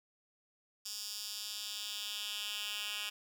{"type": "tone with high-pass filter sweep", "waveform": "10% pulse", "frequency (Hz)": 207.7, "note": "G#3", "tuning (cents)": 0, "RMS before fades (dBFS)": -41, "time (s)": [0.85, 3.1], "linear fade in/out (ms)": 10, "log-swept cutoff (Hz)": [5100, 2500], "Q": 2.2, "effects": []}